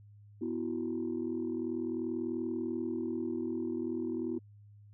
sine chord, B suspended fourth, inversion none, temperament equal, 246.9 / 329.6 / 370 Hz, B3 / E4 / F#4, 0 / 0 / 0 cents, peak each -36 / -35 / -38 dBFS, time 0.41-4.39 s, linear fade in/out 10 ms, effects tanh soft clip ceiling -25 dBFS + added 103 Hz sine -53 dBFS peak until 4.93 s

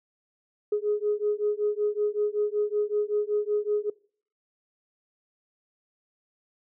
sine beating tone pair, 415.3 / 420.6 Hz, G#4 / G#4, 0 / +22 cents, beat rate 5.3 Hz, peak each -26 dBFS, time 0.72-3.9 s, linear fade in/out 5 ms, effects noise-tail reverb RT60 0.5 s tail -24 dB re dry + tanh soft clip ceiling -16 dBFS

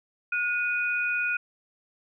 sine tone pair together, 1441.9 / 2479 Hz, F#6 / D#7, -45 / -7 cents, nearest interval major sixth, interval 938 cents, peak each -27 dBFS, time 0.32-1.37 s, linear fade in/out 5 ms, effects none

